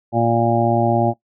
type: harmonic tone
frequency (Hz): 116.54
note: A#2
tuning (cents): 0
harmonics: 1 / 2 / 3 / 5 / 6 / 7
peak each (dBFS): -21 / -21 / -21 / -21 / -21 / -21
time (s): 0.12-1.14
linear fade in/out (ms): 50
effects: noise-tail reverb RT60 0.1 s tail -18 dB re dry